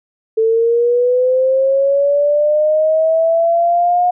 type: linear sweep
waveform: sine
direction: up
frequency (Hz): 441.5 to 720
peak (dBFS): -10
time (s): 0.37-4.11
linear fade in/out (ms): 10
effects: none